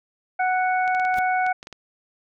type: harmonic tone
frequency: 740 Hz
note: F#5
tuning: in tune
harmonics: 1 / 2 / 3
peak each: -20 / -26 / -30 dBFS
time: 0.39-1.53 s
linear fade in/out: 10 ms
type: clicks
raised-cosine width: 0.2 ms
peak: -21 dBFS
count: 9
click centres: 0.878 / 0.949 / 0.998 / 1.051 / 1.142 / 1.465 / 1.629 / 1.671 / 1.727 s
type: noise with exponential growth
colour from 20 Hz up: pink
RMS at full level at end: -32 dBFS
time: 1.11-1.19 s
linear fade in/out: 1 ms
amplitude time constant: 17 ms
effects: none